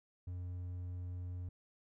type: tone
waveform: triangle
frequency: 89.5 Hz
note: F2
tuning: 43 cents sharp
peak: -38 dBFS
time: 0.27-1.49 s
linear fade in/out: 5 ms
effects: none